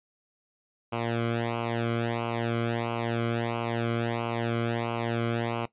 sawtooth tone with flanger, 116.54 Hz, A#2, in tune, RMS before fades -29 dBFS, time 0.92-5.66 s, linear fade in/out 10 ms, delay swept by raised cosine 0.55 to 1.12 ms, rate 1.5 Hz, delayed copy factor -0.9, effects noise-tail reverb RT60 0.1 s tail -18 dB re dry + resampled to 8000 Hz

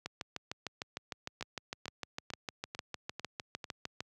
two click trains, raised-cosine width 0.2 ms, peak -23 / -20 dBFS, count 6 / 27, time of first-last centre 1.41-3.642 / 0.06-4.005 s, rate 2.24 / 6.59 Hz, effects high-pass 80 Hz 12 dB/octave

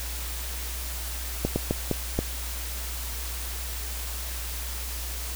slowing click train, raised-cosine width 2 ms, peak -10 dBFS, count 5, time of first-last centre 1.45-2.19 s, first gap 110 ms, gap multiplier 1.36, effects added 60 Hz sine -33 dBFS peak until 5.35 s + white hiss -36 dBFS RMS until 5.35 s

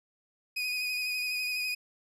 30% pulse tone with vibrato, 2489 Hz, D#7, in tune, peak -27 dBFS, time 0.56-1.75 s, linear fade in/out 10 ms, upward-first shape sine, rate 12 Hz, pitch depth 24 cents each way, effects low-pass 12000 Hz 12 dB/octave

